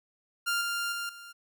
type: tone with level steps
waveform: sawtooth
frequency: 1396.9 Hz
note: F6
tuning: in tune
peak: -23 / -26 / -29 / -41 dBFS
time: 0.46-1.33 s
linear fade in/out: 20 ms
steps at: 0.61 / 0.92 / 1.09 s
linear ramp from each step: 2 ms
effects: none